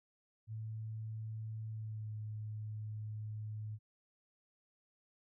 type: tone with pitch glide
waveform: sine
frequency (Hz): 110 to 107.36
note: A2 to A2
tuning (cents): 0 to -42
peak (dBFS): -40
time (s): 0.47-3.79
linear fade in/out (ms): 50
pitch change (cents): -42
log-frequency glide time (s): 1.7-2.13
effects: none